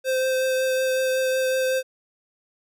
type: tone with vibrato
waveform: square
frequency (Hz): 520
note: C5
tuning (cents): -11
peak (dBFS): -21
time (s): 0.04-1.83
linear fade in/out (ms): 50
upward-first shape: triangle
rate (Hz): 5.4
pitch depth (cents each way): 14
effects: none